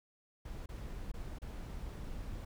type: noise with dropouts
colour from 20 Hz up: brown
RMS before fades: -43 dBFS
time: 0.45-2.45 s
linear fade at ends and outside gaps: 5 ms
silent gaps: 0.66-0.689 / 1.118-1.138 / 1.386-1.418 s
effects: none